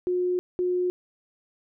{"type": "tone bursts at uneven times", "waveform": "sine", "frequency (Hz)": 360.4, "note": "F#4", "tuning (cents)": -45, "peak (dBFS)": -22, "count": 2, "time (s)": [[0.07, 0.39], [0.59, 0.9]], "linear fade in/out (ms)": 0, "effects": []}